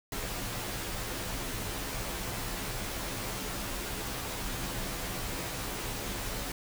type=noise with comb filter; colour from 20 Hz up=pink; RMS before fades=-36 dBFS; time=0.12-6.52 s; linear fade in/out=2 ms; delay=13 ms; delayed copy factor=-0.7; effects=none